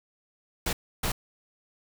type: noise bursts at uneven times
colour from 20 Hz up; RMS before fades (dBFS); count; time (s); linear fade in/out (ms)
pink; -28; 2; 0.66-0.73 / 1.03-1.12; 5
effects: none